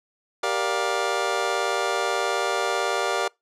25% pulse chord, G minor seventh, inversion none, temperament just, 392 / 470.4 / 588 / 705.6 Hz, G4 / Bb4 / D5 / F5, 0 / +16 / +2 / +18 cents, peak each -25 dBFS, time 0.43-3.28 s, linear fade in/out 5 ms, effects noise-tail reverb RT60 0.2 s tail -26 dB re dry + low-pass 8000 Hz 12 dB/octave

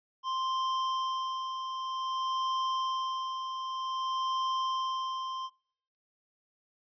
square tone with tremolo, 1046.5 Hz, C6, in tune, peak -29 dBFS, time 0.23-5.5 s, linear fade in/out 50 ms, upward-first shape sine, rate 0.53 Hz, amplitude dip 50%, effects noise-tail reverb RT60 0.7 s tail -26 dB re dry + resampled to 11025 Hz

